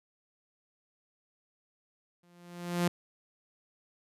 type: tone with exponential growth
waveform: sawtooth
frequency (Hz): 174.61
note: F3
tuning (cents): 0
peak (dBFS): -20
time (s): 2.23-2.88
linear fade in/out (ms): 5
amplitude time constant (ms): 140
effects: resampled to 32000 Hz